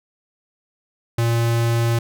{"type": "tone", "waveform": "square", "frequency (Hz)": 116.54, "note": "A#2", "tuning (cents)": 0, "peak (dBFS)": -17, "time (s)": [1.18, 1.99], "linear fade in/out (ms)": 5, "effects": []}